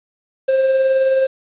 triangle tone with tremolo, 530 Hz, C5, 22 cents sharp, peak -9 dBFS, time 0.48-1.27 s, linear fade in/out 10 ms, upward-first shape sine, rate 19 Hz, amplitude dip 30%, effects resampled to 8000 Hz + 7-bit

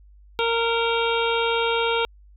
harmonic tone, 462.3 Hz, A#4, 14 cents flat, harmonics 1 / 2 / 3 / 5 / 6 / 7 / 8, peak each -23 / -26 / -28 / -30 / -31 / -31 / -32 dBFS, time 0.39-2.05 s, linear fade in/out 0 ms, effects added 50 Hz sine -47 dBFS peak until 2.36 s

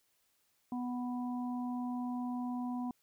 harmonic tone, 246.9 Hz, B3, in tune, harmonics 1 / 3 / 4, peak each -35 / -45 / -47 dBFS, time 0.72-2.91 s, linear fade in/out 2 ms, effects white hiss -75 dBFS RMS until 3.02 s

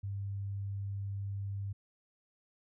sine tone, 99.3 Hz, G2, 23 cents sharp, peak -35 dBFS, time 0.03-1.73 s, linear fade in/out 10 ms, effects none

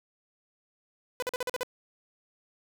sawtooth tone bursts, 500 Hz, B4, 21 cents sharp, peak -25 dBFS, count 7, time 1.2-1.632 s, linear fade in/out 0 ms, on 24 ms, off 44 ms, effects none

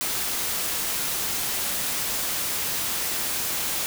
white noise, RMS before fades -27 dBFS, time 0.01-3.86 s, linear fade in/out 0 ms, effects none

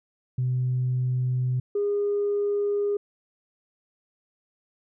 sine tone pair in turn, 126.6 / 408.4 Hz, B2 / G#4, +43 / -29 cents, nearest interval octave + minor sixth, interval 2028 cents, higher second, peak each -21 dBFS, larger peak neither, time 0.38-1.6 / 1.75-2.97 s, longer neither, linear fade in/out 5 ms, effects tanh soft clip ceiling -18 dBFS

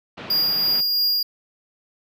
pink low-pass noise, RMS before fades -34 dBFS, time 0.17-0.81 s, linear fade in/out 10 ms, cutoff 3700 Hz, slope 24 dB/octave
square tone with tremolo, 4833 Hz, D8, 49 cents sharp, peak -17 dBFS, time 0.3-1.23 s, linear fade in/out 5 ms, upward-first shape triangle, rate 3 Hz, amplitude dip 30%
effects high-pass 150 Hz 12 dB/octave

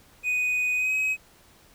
triangle tone with pitch glide, 2489 to 2540 Hz, D#7 to D#7, 0 to +35 cents, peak -21 dBFS, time 0.23-1.17 s, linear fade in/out 50 ms, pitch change +35 cents, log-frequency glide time 0.76-0.94 s, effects pink hiss -56 dBFS RMS until 1.74 s

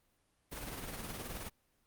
pink noise with tremolo, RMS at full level -41 dBFS, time 0.51-1.5 s, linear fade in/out 20 ms, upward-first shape sine, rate 19 Hz, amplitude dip 45%, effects pink hiss -75 dBFS RMS until 1.86 s + Opus 32 kbps

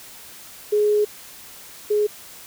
sine tone pair in turn, 418.9 / 418.9 Hz, G#4 / G#4, +15 / +15 cents, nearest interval unison, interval 0 cents, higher neither, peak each -15 / -16 dBFS, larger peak first, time 0.72-1.05 / 1.9-2.07 s, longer first, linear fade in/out 10 ms, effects white hiss -42 dBFS RMS until 2.46 s

